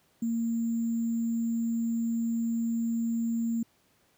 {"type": "tone with sample-and-hold", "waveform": "sine", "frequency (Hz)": 230, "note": "A#3", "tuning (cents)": -23, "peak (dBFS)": -26, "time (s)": [0.22, 3.63], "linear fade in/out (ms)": 5, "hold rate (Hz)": 7350, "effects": ["pink hiss -67 dBFS RMS until 4.17 s", "high-pass 80 Hz 12 dB/octave"]}